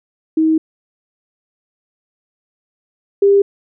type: tone pair in turn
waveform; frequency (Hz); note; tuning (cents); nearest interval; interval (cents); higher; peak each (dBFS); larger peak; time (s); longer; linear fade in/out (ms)
sine; 317.5 / 399.3; D#4 / G4; +35 / +32; major third; 397; second; -10 / -7; second; 0.37-0.58 / 3.22-3.42; first; 5
effects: none